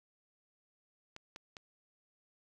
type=clicks; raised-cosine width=0.2 ms; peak=-29 dBFS; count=3; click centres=1.164 / 1.361 / 1.568 s; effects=11-bit